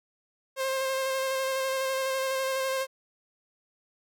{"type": "tone with vibrato", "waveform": "sawtooth", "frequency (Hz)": 530, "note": "C5", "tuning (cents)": 22, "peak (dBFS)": -23, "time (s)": [0.56, 2.87], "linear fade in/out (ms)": 50, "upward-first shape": "square", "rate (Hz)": 12, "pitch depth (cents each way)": 14, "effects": []}